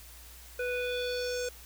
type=tone with low-pass filter sweep; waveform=square; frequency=493.9 Hz; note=B4; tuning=in tune; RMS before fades=-33 dBFS; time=0.59-1.49 s; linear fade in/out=5 ms; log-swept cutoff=2000 to 7400 Hz; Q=3.3; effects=added 60 Hz sine -51 dBFS peak until 1.65 s + white hiss -52 dBFS RMS until 1.65 s